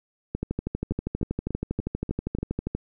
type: two click trains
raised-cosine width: 3 ms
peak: -17 / -14 dBFS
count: 6 / 31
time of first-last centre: 0.92-2.386 / 0.35-2.75 s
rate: 3.41 / 12.5 Hz
effects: none